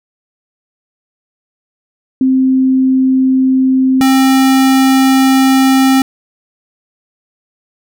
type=tone pair in turn; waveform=sine / square; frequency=261.6 / 265.3 Hz; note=C4 / C4; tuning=0 / +24 cents; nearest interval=unison; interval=24 cents; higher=second; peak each=-7 dBFS; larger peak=neither; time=2.21-4.01 / 4.01-6.02 s; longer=second; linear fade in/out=2 ms; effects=none